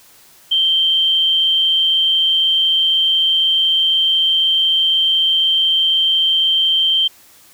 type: tone with amplitude modulation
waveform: sine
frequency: 3136 Hz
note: G7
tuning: in tune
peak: -10 dBFS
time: 0.51-7.08 s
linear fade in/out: 10 ms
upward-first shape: sine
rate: 166 Hz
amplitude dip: 35%
effects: white hiss -47 dBFS RMS until 7.53 s